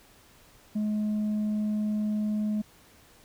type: tone with tanh clipping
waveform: sine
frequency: 211.8 Hz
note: G#3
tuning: 34 cents sharp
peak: -26 dBFS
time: 0.75-2.62 s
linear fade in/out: 10 ms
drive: 2 dB
effects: pink hiss -57 dBFS RMS until 3.24 s